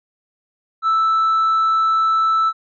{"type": "tone with tanh clipping", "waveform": "sine", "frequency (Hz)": 1318, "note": "E6", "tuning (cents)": -1, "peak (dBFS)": -14, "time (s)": [0.82, 2.53], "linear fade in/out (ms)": 50, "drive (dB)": 1, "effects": []}